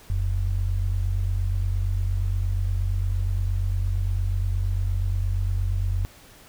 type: tone pair together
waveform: sine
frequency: 43.42 / 92 Hz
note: F1 / F#2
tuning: -9 / -9 cents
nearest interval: octave + minor second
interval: 1300 cents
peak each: -24 dBFS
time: 0.1-6.05 s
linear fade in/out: 0 ms
effects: pink hiss -50 dBFS RMS until 6.48 s